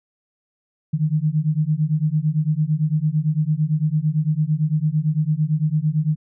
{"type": "beating tone pair", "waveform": "sine", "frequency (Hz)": [149.5, 158.4], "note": ["D3", "D#3"], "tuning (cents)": [31, 31], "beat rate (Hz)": 8.9, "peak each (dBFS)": -20, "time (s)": [0.93, 6.16], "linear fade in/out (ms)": 10, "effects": []}